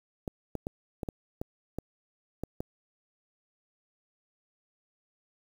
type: clicks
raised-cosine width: 2 ms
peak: -20 dBFS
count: 9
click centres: 0.278 / 0.553 / 0.669 / 1.032 / 1.088 / 1.415 / 1.786 / 2.436 / 2.605 s
effects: 8-bit